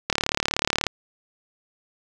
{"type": "click train", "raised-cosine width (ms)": 0.2, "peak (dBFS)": -3, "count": 29, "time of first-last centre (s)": [0.1, 0.867], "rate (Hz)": 36.5, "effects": []}